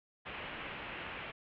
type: low-pass noise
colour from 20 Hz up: white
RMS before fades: -44 dBFS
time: 0.25-1.32 s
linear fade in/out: 20 ms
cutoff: 3000 Hz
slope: 48 dB/octave
effects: none